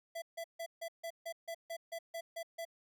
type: tone bursts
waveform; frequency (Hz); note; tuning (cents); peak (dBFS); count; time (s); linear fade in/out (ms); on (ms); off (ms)
square; 667; E5; +20; -40; 12; 0.15-2.652; 10; 71; 150
effects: none